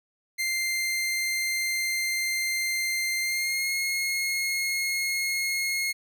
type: tone with pitch glide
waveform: sawtooth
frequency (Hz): 2093 to 2157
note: C7 to C#7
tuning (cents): 0 to -48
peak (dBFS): -22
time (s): 0.38-5.93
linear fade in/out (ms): 20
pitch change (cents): +52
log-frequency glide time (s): 3.22-3.71
effects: none